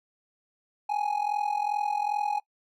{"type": "tone with amplitude modulation", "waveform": "triangle", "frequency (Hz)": 830.6, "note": "G#5", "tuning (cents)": 0, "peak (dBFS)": -20, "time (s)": [0.89, 2.4], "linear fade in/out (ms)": 10, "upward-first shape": "sine", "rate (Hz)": 42.5, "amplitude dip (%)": 80, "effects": ["noise-tail reverb RT60 0.1 s tail -22 dB re dry"]}